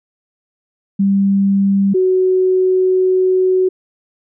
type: tone pair in turn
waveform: sine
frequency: 197.1 / 372.1 Hz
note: G3 / F#4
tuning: +10 / +10 cents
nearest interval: major seventh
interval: 1100 cents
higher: second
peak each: -10 dBFS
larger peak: neither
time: 0.99-1.94 / 1.94-3.69 s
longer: second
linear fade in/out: 10 ms
effects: none